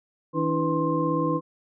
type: tone cluster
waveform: sine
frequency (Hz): 160.8 / 290.3 / 327.2 / 496.3 / 1055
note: E3 / D4 / E4 / B4 / C6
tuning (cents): -43 / -20 / -13 / +8 / +14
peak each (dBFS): -28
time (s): 0.33-1.41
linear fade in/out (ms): 50
effects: none